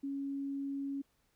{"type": "tone", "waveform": "sine", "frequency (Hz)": 277.2, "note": "C#4", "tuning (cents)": 0, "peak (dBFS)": -35, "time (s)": [0.03, 1.02], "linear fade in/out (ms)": 10, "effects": ["pink hiss -75 dBFS RMS until 1.35 s"]}